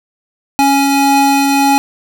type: tone pair together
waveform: square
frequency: 277.2 / 833.3 Hz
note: C#4 / G#5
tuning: 0 / +6 cents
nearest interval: octave + perfect fifth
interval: 1906 cents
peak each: -12 dBFS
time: 0.59-1.78 s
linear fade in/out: 0 ms
effects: none